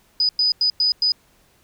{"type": "tone bursts at uneven times", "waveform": "sine", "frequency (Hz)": 4978, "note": "D#8", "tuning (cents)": 0, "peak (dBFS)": -15, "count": 5, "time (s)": [[0.2, 0.29], [0.39, 0.52], [0.61, 0.7], [0.8, 0.92], [1.02, 1.12]], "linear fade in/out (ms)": 2, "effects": ["pink hiss -58 dBFS RMS until 1.63 s"]}